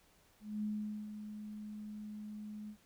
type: tone with ADSR envelope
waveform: sine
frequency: 211.3 Hz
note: G#3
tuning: 30 cents sharp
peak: -34 dBFS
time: 0.4-2.77 s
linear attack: 230 ms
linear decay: 440 ms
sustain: -9 dB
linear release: 79 ms
effects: pink hiss -68 dBFS RMS until 2.85 s